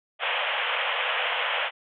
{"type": "band-pass noise", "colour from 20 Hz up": "white", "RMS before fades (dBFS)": -27, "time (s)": [0.19, 1.71], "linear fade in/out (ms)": 50, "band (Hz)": [480, 3300], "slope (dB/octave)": 96, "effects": []}